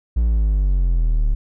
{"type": "exponential sweep", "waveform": "triangle", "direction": "down", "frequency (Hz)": [59.2, 35.77], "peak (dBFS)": -12, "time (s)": [0.16, 1.35], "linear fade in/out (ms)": 10, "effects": []}